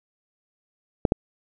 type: clicks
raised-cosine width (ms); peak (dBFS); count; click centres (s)
2; -4; 2; 1.052 / 1.121
effects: none